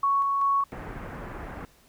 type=tone with tremolo; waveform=sine; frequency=1111 Hz; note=C#6; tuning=4 cents sharp; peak=-20 dBFS; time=0.03-0.64 s; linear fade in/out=5 ms; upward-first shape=square; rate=2.6 Hz; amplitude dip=25%
type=low-pass noise; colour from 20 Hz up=pink; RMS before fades=-38 dBFS; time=0.72-1.65 s; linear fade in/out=0 ms; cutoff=1900 Hz; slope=24 dB/octave
effects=pink hiss -59 dBFS RMS until 1.88 s